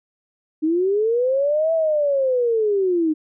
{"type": "linear two-way sweep", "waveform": "sine", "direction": "up then down", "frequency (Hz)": [302.7, 659.3, 302.7], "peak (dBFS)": -16, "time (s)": [0.62, 3.14], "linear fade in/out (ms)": 20, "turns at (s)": 1.73, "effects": []}